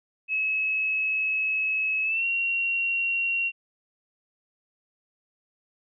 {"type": "tone with pitch glide", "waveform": "sine", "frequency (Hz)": [2577, 2746], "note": ["E7", "F7"], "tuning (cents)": [-40, -30], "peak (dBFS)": -23, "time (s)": [0.28, 3.52], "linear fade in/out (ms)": 50, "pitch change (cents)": 110, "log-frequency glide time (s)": [2.04, 2.25], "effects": []}